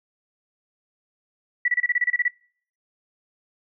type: tone bursts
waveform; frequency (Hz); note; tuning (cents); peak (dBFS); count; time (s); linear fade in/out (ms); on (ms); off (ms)
sine; 1951; B6; -22; -17; 11; 1.65-2.282; 5; 32; 28
effects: noise-tail reverb RT60 0.5 s tail -24 dB re dry